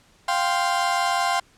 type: chord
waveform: 35% pulse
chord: F suspended second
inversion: none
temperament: equal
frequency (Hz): 698.5 / 784 / 1046.5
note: F5 / G5 / C6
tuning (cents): 0 / 0 / 0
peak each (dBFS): -23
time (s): 0.28-1.4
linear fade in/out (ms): 5
effects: pink hiss -57 dBFS RMS until 1.57 s + low-pass 9000 Hz 12 dB/octave